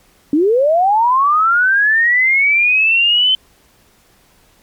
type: linear sweep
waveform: sine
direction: up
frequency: 277.2 to 3082 Hz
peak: -9 dBFS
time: 0.33-3.35 s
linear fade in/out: 2 ms
effects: pink hiss -52 dBFS RMS until 4.62 s + MP3 96 kbps